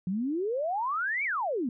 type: exponential two-way sweep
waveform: sine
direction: up then down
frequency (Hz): 174.61 to 2349 to 222.9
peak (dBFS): -27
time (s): 0.07-1.69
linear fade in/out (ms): 2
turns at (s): 1.24
effects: none